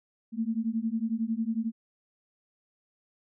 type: beating tone pair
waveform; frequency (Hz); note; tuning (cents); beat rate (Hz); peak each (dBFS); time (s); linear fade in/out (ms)
sine; 220 / 231; A3 / A#3; 0 / -16; 11; -30; 0.32-1.72; 50
effects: none